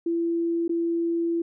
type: tone with dropouts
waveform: sine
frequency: 336.6 Hz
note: E4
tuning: 36 cents sharp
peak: -22 dBFS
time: 0.06-1.42 s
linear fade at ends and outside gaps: 5 ms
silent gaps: 0.68-0.693 s
effects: none